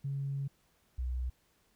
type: tone pair in turn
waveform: sine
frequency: 138.59 / 62.63 Hz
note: C#3 / B1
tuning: 0 / +25 cents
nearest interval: octave + major second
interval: 1375 cents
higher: first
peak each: -32 / -31 dBFS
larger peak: second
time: 0.04-0.48 / 0.98-1.3 s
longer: first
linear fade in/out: 10 ms
effects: tanh soft clip ceiling -27 dBFS + pink hiss -71 dBFS RMS until 1.75 s